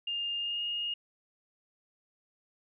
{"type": "tone with pitch glide", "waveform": "sine", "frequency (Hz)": [2815, 2851], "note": ["F7", "F7"], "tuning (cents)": [13, 35], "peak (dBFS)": -31, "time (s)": [0.07, 0.94], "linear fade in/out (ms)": 5, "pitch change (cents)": 22, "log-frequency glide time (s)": [0.38, 0.62], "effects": []}